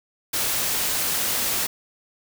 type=noise; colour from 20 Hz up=white; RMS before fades=-24 dBFS; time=0.33-1.67 s; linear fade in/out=10 ms; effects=none